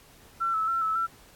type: tone with vibrato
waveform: sine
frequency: 1327 Hz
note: E6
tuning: 11 cents sharp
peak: -24 dBFS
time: 0.4-1.07 s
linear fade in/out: 20 ms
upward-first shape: square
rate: 3.6 Hz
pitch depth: 29 cents each way
effects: pink hiss -55 dBFS RMS until 1.35 s + AAC 64 kbps